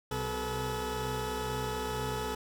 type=tone cluster; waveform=20% pulse; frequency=64.7 / 127.3 / 430.6 / 486.7 Hz; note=C2 / C3 / A4 / B4; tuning=-19 / -47 / -37 / -25 cents; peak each=-34 / -36 / -30 / -36 dBFS; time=0.11-2.35 s; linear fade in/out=5 ms; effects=none